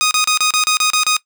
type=tone bursts; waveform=10% pulse; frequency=1244.5 Hz; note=D#6; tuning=in tune; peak=-4 dBFS; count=9; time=0.01-1.166 s; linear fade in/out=0 ms; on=100 ms; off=32 ms; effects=noise-tail reverb RT60 0.1 s tail -20 dB re dry